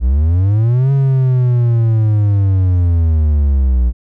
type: linear two-way sweep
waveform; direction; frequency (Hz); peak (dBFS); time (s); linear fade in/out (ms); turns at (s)
triangle; up then down; 57 to 138.59 to 58.3; -7; 0-3.93; 50; 0.92
effects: none